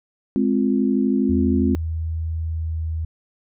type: chord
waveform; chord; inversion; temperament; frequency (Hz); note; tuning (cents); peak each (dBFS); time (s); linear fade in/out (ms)
sine; F minor; first; just; 209.5 / 261.9 / 349.2; Ab3 / C4 / F4; +15 / +2 / 0; -20 / -19 / -25; 0.36-1.75; 0
type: tone with pitch glide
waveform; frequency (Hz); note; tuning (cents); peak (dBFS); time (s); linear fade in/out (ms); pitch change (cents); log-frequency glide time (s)
sine; 80.9 to 80.2; E2 to E2; -32 to -47; -22; 1.29-3.05; 5; -15; 2.47-2.83
effects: none